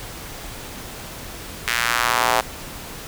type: tone with high-pass filter sweep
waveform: square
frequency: 59 Hz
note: A#1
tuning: 22 cents sharp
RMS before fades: -20 dBFS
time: 1.67-2.41 s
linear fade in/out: 5 ms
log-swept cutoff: 1900 to 740 Hz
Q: 1.7
effects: pink hiss -35 dBFS RMS until 3.07 s